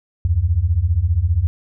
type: beating tone pair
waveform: sine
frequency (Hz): 76 / 91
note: D#2 / F#2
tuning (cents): -40 / -28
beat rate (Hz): 15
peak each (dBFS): -18 / -16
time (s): 0.25-1.47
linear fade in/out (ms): 0
effects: none